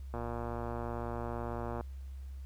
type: click train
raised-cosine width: 1 ms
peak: -25 dBFS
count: 198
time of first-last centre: 0.14-1.809 s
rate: 118 Hz
effects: added 67 Hz sine -41 dBFS peak until 2.45 s + pink hiss -67 dBFS RMS until 2.45 s